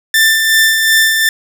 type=tone with tremolo; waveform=sawtooth; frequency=1779 Hz; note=A6; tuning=19 cents sharp; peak=-3 dBFS; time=0.14-1.29 s; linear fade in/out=2 ms; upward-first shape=sine; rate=2.7 Hz; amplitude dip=40%; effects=none